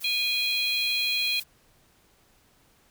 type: noise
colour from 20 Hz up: blue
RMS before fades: -39 dBFS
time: 0-1.44 s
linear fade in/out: 20 ms
type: harmonic tone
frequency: 823 Hz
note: G#5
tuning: 16 cents flat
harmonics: 3 / 4 / 5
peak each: -27 / -30 / -28 dBFS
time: 0.04-1.4 s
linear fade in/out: 5 ms
effects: pink hiss -62 dBFS RMS until 2.9 s